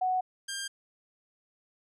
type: tone pair in turn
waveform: sine / 10% pulse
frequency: 741 / 1597.6 Hz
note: F#5 / G6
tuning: +2 / +32 cents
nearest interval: octave + minor second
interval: 1330 cents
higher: second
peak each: -25 dBFS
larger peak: neither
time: 0.01-0.21 / 0.48-0.68 s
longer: neither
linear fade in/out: 10 ms
effects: low-pass 11000 Hz 12 dB/octave